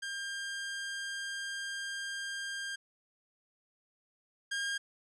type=tone pair in turn; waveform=sawtooth; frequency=1600 / 1613 Hz; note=G6 / G6; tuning=+35 / +49 cents; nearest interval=unison; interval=14 cents; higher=second; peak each=-33 / -29 dBFS; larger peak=second; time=0.02-2.76 / 4.51-4.78 s; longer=first; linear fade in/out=10 ms; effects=resampled to 22050 Hz